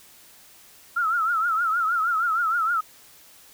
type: tone with vibrato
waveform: sine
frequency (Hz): 1349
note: E6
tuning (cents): +40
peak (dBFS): -20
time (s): 0.96-2.81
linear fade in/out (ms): 10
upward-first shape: triangle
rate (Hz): 6.4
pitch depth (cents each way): 130
effects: white hiss -51 dBFS RMS until 3.53 s